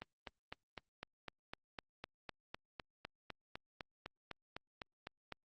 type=click train; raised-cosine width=0.3 ms; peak=-28 dBFS; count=22; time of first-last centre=0.02-5.323 s; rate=3.96 Hz; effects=Opus 24 kbps